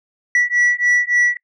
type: beating tone pair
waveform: sine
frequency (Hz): 1948 / 1951.5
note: B6 / B6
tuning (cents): -24 / -21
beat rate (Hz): 3.5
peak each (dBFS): -14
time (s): 0.35-1.37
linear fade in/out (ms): 2
effects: noise-tail reverb RT60 0.1 s tail -26 dB re dry + tanh soft clip ceiling -10 dBFS